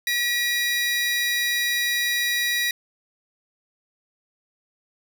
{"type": "tone pair together", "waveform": "25% pulse", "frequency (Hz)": [1926, 2425], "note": ["B6", "D#7"], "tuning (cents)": [-44, -45], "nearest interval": "major third", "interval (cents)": 399, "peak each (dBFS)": [-18, -27], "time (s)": [0.07, 2.71], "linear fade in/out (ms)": 2, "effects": []}